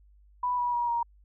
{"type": "tone with pitch steps", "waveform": "sine", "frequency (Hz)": [987.8, 972, 956.4, 941], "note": ["B5", "B5", "A#5", "A#5"], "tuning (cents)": [0, -28, 44, 16], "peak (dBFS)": -25, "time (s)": [0.43, 1.03], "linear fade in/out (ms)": 5, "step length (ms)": 150, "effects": ["added 50 Hz sine -55 dBFS peak until 1.24 s"]}